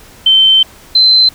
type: tone pair in turn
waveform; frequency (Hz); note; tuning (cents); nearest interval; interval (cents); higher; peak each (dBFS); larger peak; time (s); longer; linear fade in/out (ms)
sine; 3096 / 4078; G7 / C8; -22 / -45; perfect fourth; 477; second; -4; neither; 0.26-0.63 / 0.95-1.29; first; 5
effects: pink hiss -39 dBFS RMS until 1.34 s